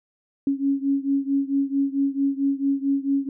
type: beating tone pair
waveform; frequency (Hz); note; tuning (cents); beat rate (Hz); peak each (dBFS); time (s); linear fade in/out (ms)
sine; 275 / 279.5; C#4 / C#4; -14 / +14; 4.5; -22 / -24; 0.47-3.29; 2
effects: none